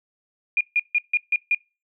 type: tone bursts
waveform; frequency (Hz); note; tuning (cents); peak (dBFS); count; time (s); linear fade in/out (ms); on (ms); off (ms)
sine; 2426; D#7; -44; -16; 6; 0.57-1.548; 2; 38; 150
effects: noise-tail reverb RT60 0.3 s tail -26 dB re dry